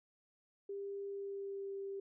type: tone with pitch glide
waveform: sine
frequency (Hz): 398.5 to 393.5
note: G4 to G4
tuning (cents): +28 to +7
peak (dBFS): -40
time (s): 0.69-2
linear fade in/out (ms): 5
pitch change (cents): -21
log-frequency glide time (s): 1.08-1.73
effects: none